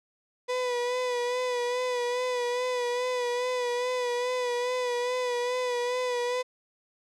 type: tone with vibrato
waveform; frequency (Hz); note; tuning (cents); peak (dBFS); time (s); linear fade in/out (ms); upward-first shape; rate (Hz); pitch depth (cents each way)
35% pulse; 493.9; B4; 0; -25; 0.48-6.43; 20; sine; 2.4; 38
effects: low-pass 7000 Hz 12 dB/octave